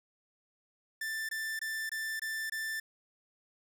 45% pulse tone bursts, 1772 Hz, A6, 12 cents sharp, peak -34 dBFS, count 6, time 1.01-2.8 s, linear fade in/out 5 ms, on 280 ms, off 22 ms, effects none

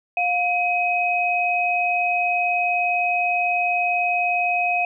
sine tone pair together, 709.7 / 2529 Hz, F5 / D#7, +28 / +28 cents, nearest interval octave + minor seventh, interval 2200 cents, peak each -21 dBFS, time 0.17-4.85 s, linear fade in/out 2 ms, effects none

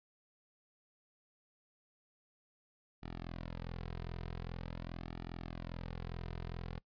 sawtooth tone with flanger, 42.45 Hz, F1, 48 cents flat, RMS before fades -44 dBFS, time 3.02-6.8 s, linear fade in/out 20 ms, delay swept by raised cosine 1.9 to 3.6 ms, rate 0.45 Hz, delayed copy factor -0.7, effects noise-tail reverb RT60 0.1 s tail -22 dB re dry + resampled to 11025 Hz

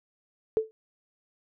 sine tone with exponential decay, 440 Hz, A4, in tune, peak -17 dBFS, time 0.57-0.71 s, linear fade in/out 0 ms, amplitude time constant 29 ms, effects none

